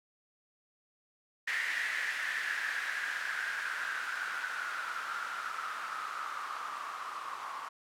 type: noise with low-pass filter sweep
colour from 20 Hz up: violet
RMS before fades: -37 dBFS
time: 1.47-7.69 s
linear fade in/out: 10 ms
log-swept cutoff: 1900 to 1100 Hz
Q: 7.1
effects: none